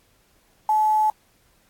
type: tone with quantisation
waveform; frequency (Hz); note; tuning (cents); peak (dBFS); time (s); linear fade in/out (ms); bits
sine; 860; A5; -40; -16; 0.69-1.1; 2; 7
effects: pink hiss -61 dBFS RMS until 1.69 s + AAC 64 kbps